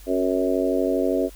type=harmonic tone with a mistuned harmonic; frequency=92.5 Hz; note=F#2; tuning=in tune; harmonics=3 / 4 / 5 / 6 / 7; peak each=-24 / -25 / -26 / -27 / -27 dBFS; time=0.06-1.3 s; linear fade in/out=50 ms; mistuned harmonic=3; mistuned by=-25 cents; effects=added 47 Hz sine -42 dBFS peak until 1.35 s + white hiss -50 dBFS RMS until 1.35 s